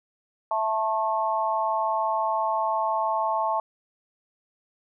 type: chord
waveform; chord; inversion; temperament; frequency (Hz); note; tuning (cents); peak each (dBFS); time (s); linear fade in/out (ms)
sine; A major; second; equal with one note detuned; 659.3 / 880 / 1085.9; E5 / A5 / C#6; 0 / 0 / -36; -28 / -25 / -28; 0.51-3.6; 2
effects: none